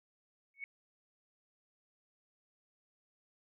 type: tone with exponential growth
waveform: sine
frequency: 2217 Hz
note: C#7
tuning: in tune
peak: -35 dBFS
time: 0.54-0.64 s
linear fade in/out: 1 ms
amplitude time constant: 20 ms
effects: none